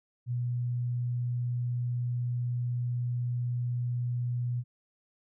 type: tone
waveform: sine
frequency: 122 Hz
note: B2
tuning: 21 cents flat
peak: -28 dBFS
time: 0.26-4.64 s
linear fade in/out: 50 ms
effects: none